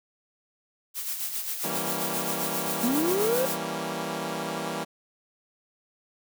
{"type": "noise with tremolo", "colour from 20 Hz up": "blue", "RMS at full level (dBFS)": -30, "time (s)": [0.94, 3.58], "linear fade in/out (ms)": 50, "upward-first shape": "sine", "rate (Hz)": 7.5, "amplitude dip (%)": 50}
{"type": "chord", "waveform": "10% pulse", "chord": "E diminished seventh", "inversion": "none", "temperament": "equal", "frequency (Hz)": [164.81, 196, 233.1, 277.2], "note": ["E3", "G3", "Bb3", "Db4"], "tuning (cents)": [0, 0, 0, 0], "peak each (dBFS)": [-26, -27, -27, -30], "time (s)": [1.63, 4.85], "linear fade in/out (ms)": 20}
{"type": "linear sweep", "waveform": "triangle", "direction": "up", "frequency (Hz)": [225.1, 538], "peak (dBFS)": -21, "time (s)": [2.83, 3.46], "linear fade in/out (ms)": 10}
{"effects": []}